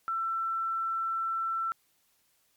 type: tone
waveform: sine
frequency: 1340 Hz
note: E6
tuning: 28 cents sharp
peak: -28 dBFS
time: 0.08-1.72 s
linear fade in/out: 0 ms
effects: white hiss -70 dBFS RMS until 2.56 s + MP3 96 kbps